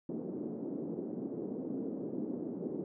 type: band-pass noise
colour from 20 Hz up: white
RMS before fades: -39 dBFS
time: 0.09-2.84 s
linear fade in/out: 2 ms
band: 200 to 370 Hz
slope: 24 dB/octave
effects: none